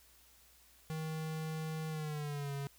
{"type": "tone with pitch glide", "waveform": "square", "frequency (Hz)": [158, 139.95], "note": ["D#3", "C#3"], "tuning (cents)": [27, 17], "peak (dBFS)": -38, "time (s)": [0.9, 2.67], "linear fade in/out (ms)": 0, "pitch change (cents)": -210, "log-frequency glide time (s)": [1.89, 2.53], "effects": ["added 60 Hz sine -69 dBFS peak until 2.78 s", "white hiss -64 dBFS RMS until 2.78 s"]}